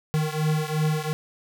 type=beating tone pair; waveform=square; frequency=153.4 / 156.2 Hz; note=D#3 / D#3; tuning=-24 / +7 cents; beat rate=2.8 Hz; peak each=-25 / -27 dBFS; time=0.14-1.13 s; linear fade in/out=0 ms; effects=none